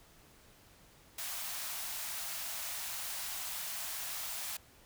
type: high-pass noise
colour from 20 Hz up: white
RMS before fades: -40 dBFS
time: 1.18-4.57 s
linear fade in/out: 5 ms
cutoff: 600 Hz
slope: 96 dB/octave
effects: pink hiss -61 dBFS RMS until 4.85 s